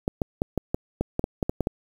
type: clicks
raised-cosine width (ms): 2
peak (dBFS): -10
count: 12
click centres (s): 0.079 / 0.218 / 0.419 / 0.577 / 0.745 / 1.01 / 1.194 / 1.241 / 1.428 / 1.495 / 1.607 / 1.671
effects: 7-bit